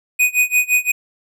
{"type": "tone with tremolo", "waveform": "square", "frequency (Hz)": 2487, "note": "D#7", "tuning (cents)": -1, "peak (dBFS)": -11, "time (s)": [0.19, 0.92], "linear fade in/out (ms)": 10, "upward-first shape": "sine", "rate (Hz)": 5.8, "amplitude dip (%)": 95, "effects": []}